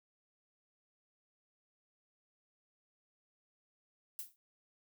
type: noise with exponential decay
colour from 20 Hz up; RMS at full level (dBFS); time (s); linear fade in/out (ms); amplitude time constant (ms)
violet; -39; 4.19-4.36; 0; 36
effects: none